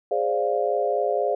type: chord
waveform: sine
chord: D half-diminished seventh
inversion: second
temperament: equal with one note detuned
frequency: 414.1 / 523.3 / 587.3 / 698.5 Hz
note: Ab4 / C5 / D5 / F5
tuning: -5 / 0 / 0 / 0 cents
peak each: -26 dBFS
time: 0.11-1.35 s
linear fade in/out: 5 ms
effects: none